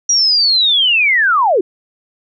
sine linear sweep, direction down, 5790 to 329.6 Hz, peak -9 dBFS, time 0.09-1.61 s, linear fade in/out 5 ms, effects none

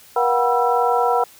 sine tone cluster, 478.4 / 715 / 756 / 974 / 1335 Hz, A#4 / F5 / F#5 / B5 / E6, +45 / +41 / +37 / -24 / +22 cents, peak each -20 / -23 / -20 / -21 / -24 dBFS, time 0.16-1.24 s, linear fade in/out 5 ms, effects white hiss -47 dBFS RMS until 1.39 s

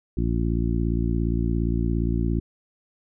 harmonic tone, 57.3 Hz, A#1, 29 cents flat, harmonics 1 / 2 / 3 / 4 / 5 / 6, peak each -24 / -27 / -29 / -30 / -31 / -32 dBFS, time 0.17-2.4 s, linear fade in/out 5 ms, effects none

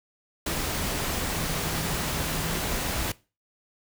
sine tone in noise, 160.4 Hz, E3, 47 cents flat, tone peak -36 dBFS, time 1.33-2.77 s, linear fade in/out 5 ms, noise pink, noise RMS -29 dBFS, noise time 0.46-3.12 s, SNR -10 dB, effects noise-tail reverb RT60 0.3 s tail -20 dB re dry

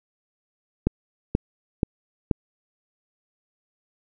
click train, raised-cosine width 3 ms, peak -6 dBFS, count 4, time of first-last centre 0.87-2.312 s, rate 2.08 Hz, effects none

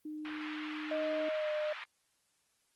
sine tone, 305.5 Hz, D#4, 32 cents flat, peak -39 dBFS, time 0.05-1.29 s, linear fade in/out 5 ms
pink band-pass noise, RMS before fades -45 dBFS, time 0.25-1.84 s, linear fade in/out 0 ms, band 1100 to 3100 Hz, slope 24 dB/octave
sine tone with pitch glide, 622.3 to 607.4 Hz, D#5 to D#5, 0 to -42 cents, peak -32 dBFS, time 0.91-1.73 s, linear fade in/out 5 ms, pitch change -42 cents, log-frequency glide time 1.31-1.5 s
effects white hiss -75 dBFS RMS until 2.75 s + Opus 24 kbps

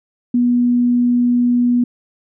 sine tone, 243.3 Hz, B3, 26 cents flat, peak -11 dBFS, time 0.34-1.84 s, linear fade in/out 5 ms, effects none

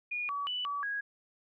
sine tone with pitch steps, 2442 / 1139 / 2974 / 1144 / 1651 Hz, D#7 / C#6 / F#7 / D6 / G#6, -33 / +47 / +8 / -46 / -11 cents, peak -32 dBFS, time 0.11-1.01 s, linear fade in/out 10 ms, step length 180 ms, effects none

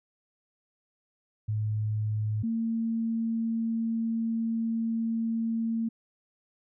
sine tone pair in turn, 107.2 / 227.1 Hz, A2 / A#3, -45 / -45 cents, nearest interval octave + minor second, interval 1300 cents, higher second, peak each -26 dBFS, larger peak neither, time 1.48-2.43 / 2.43-5.89 s, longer second, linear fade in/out 10 ms, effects none

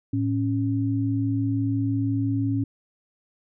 sine tone pair together, 110 / 275.9 Hz, A2 / C#4, 0 / -8 cents, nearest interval octave + major third, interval 1592 cents, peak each -24 dBFS, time 0.13-2.64 s, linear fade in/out 5 ms, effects none

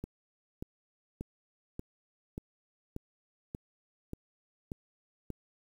click train, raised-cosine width 3 ms, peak -25 dBFS, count 10, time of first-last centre 0.04-5.303 s, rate 1.71 Hz, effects 9-bit

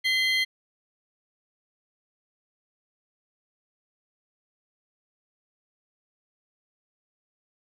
triangle tone cluster, 2047 / 3206 / 4217 Hz, C7 / G7 / C8, -38 / +38 / +13 cents, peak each -22 / -26 / -28 dBFS, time 0.04-0.45 s, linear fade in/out 20 ms, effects resampled to 32000 Hz

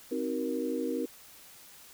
sine chord, C half-diminished seventh, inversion none, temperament just, 261.6 / 314 / 376.7 / 470.9 Hz, C4 / Eb4 / Gb4 / Bb4, 0 / +16 / +31 / +18 cents, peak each -34 / -35 / -38 / -34 dBFS, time 0.11-1.06 s, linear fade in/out 10 ms, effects white hiss -53 dBFS RMS until 1.93 s

